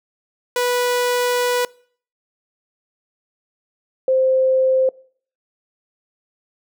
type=tone pair in turn; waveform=sawtooth / sine; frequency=491.1 / 522.3 Hz; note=B4 / C5; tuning=-10 / -3 cents; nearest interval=minor second; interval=107 cents; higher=second; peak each=-13 dBFS; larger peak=neither; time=0.56-1.65 / 4.08-4.89 s; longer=first; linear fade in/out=2 ms; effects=noise-tail reverb RT60 0.5 s tail -23 dB re dry